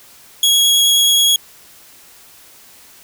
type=tone with vibrato; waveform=sawtooth; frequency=3321 Hz; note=G#7; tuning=1 cent flat; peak=-7 dBFS; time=0.43-1.36 s; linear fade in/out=2 ms; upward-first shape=triangle; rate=9.4 Hz; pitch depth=9 cents each way; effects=white hiss -44 dBFS RMS until 3.03 s